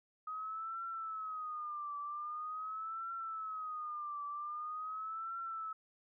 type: tone with vibrato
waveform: sine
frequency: 1254 Hz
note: D#6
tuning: 13 cents sharp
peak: -39 dBFS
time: 0.27-5.73 s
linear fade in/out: 5 ms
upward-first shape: triangle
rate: 0.44 Hz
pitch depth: 140 cents each way
effects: none